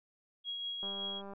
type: tone with tremolo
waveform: sine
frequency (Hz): 3300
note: G#7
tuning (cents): -12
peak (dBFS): -35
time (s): 0.44-1.22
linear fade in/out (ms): 50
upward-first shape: triangle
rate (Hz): 5.3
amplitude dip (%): 35
type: click train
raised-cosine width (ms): 1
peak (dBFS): -34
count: 101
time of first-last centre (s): 0.83-1.335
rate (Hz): 198
effects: none